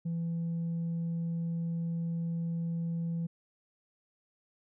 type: tone with tanh clipping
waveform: triangle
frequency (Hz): 167.5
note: E3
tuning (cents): +28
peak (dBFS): -31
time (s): 0.05-3.27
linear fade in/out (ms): 10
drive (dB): 6
effects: none